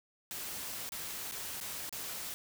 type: noise with dropouts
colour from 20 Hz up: white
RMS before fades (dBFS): -41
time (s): 0.31-2.34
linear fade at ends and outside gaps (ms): 0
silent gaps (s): 0.891-0.921 / 1.312-1.321 / 1.602-1.611 / 1.894-1.926
effects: none